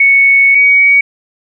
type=tone pair in turn; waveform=sine; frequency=2217 / 2251 Hz; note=C#7 / C#7; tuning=0 / +26 cents; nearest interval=unison; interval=26 cents; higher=second; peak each=-4 dBFS; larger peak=neither; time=0-0.55 / 0.55-1.01 s; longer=first; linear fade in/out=5 ms; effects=none